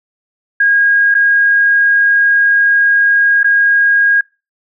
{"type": "tone with dropouts", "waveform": "sine", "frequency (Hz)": 1633, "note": "G#6", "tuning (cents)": -30, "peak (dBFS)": -7, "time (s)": [0.6, 4.21], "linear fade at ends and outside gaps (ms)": 5, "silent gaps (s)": [[1.143, 1.149], [3.432, 3.443]], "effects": ["noise-tail reverb RT60 0.3 s tail -26 dB re dry"]}